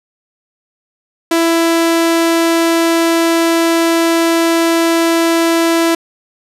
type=tone; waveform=sawtooth; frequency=332.5 Hz; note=E4; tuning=15 cents sharp; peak=-6 dBFS; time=1.31-5.95 s; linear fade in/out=5 ms; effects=resampled to 32000 Hz + 8-bit